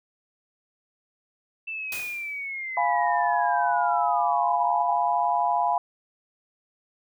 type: linear sweep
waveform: sine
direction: down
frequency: 2666 to 781 Hz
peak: -30 dBFS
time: 1.67-4.94 s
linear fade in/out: 10 ms
type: noise with exponential decay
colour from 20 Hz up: white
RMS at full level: -33 dBFS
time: 1.92-2.48 s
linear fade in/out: 2 ms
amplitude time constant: 120 ms
type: chord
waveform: sine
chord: F diminished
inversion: none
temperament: equal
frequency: 698.5 / 830.6 / 987.8 Hz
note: F5 / Ab5 / Cb6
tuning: 0 / 0 / 0 cents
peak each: -25 dBFS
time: 2.77-5.78 s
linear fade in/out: 2 ms
effects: none